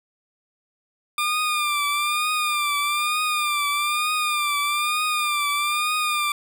20% pulse tone with vibrato, 1198 Hz, D6, 34 cents sharp, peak -16 dBFS, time 1.18-6.32 s, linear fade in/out 2 ms, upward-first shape triangle, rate 1.1 Hz, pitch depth 65 cents each way, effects none

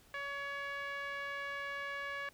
5% pulse tone with low-pass filter, 563 Hz, C#5, 27 cents sharp, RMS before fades -41 dBFS, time 0.14-2.29 s, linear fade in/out 2 ms, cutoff 1800 Hz, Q 2.2, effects pink hiss -64 dBFS RMS until 2.33 s

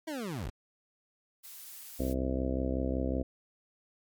25% pulse linear sweep, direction down, 329.6 to 35.18 Hz, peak -31 dBFS, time 0.07-0.5 s, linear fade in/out 10 ms
blue noise, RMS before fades -47 dBFS, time 1.43-2.14 s, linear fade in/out 20 ms
harmonic tone, 65.4 Hz, C2, in tune, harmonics 1 / 2 / 3 / 4 / 5 / 6 / 7 / 8 / 9 / 10, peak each -33 / -40 / -40 / -34 / -39 / -43 / -42 / -38 / -45 / -43 dBFS, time 1.99-3.23 s, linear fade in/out 10 ms
effects MP3 96 kbps

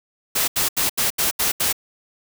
white noise bursts, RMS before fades -20 dBFS, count 7, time 0.35-1.728 s, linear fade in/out 10 ms, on 130 ms, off 78 ms, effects none

